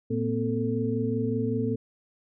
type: tone cluster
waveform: sine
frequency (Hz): 114.7 / 231.3 / 256.6 / 443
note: A#2 / A#3 / C4 / A4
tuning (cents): -28 / -13 / -34 / +12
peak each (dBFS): -30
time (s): 0.1-1.76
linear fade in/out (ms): 10
effects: none